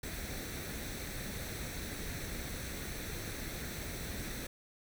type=noise with comb filter; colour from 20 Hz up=pink; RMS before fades=-41 dBFS; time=0.03-4.47 s; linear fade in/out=5 ms; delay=0.5 ms; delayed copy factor=+0.55; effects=none